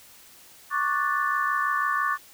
sine chord, D major seventh, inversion third, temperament equal, 1108.7 / 1174.7 / 1480 / 1760 Hz, C#6 / D6 / F#6 / A6, 0 / 0 / 0 / 0 cents, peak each -27 / -27 / -31 / -28 dBFS, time 0.7-2.18 s, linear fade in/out 50 ms, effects white hiss -51 dBFS RMS until 2.33 s

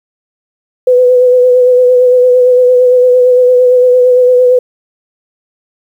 sine tone with vibrato, 499.8 Hz, B4, 21 cents sharp, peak -3 dBFS, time 0.87-4.59 s, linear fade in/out 5 ms, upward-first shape sine, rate 8.8 Hz, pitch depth 26 cents each way, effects 7-bit

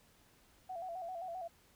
sine tone with vibrato, 710 Hz, F5, 28 cents sharp, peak -40 dBFS, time 0.69-1.48 s, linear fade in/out 10 ms, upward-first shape square, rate 7.6 Hz, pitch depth 81 cents each way, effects pink hiss -67 dBFS RMS until 1.75 s

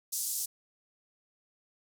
white band-pass noise, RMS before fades -34 dBFS, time 0.12-0.46 s, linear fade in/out 10 ms, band 5300 to 13000 Hz, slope 24 dB/octave, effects none

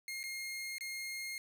sawtooth tone with dropouts, 2135 Hz, C7, 34 cents sharp, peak -36 dBFS, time 0.08-1.38 s, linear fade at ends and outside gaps 1 ms, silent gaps 0.231-0.238 / 0.783-0.808 s, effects none

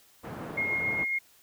pink band-pass noise, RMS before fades -39 dBFS, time 0.23-1.05 s, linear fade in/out 20 ms, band 120 to 1200 Hz, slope 12 dB/octave
sine tone with tremolo, 2144 Hz, C7, 42 cents sharp, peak -25 dBFS, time 0.57-1.19 s, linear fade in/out 10 ms, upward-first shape triangle, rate 7.3 Hz, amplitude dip 35%
effects white hiss -60 dBFS RMS until 1.42 s

